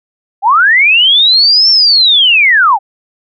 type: linear two-way sweep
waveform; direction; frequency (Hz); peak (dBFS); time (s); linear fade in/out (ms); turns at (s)
sine; up then down; 740 to 5450 to 740; -4; 0.42-2.79; 50; 1.7
effects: none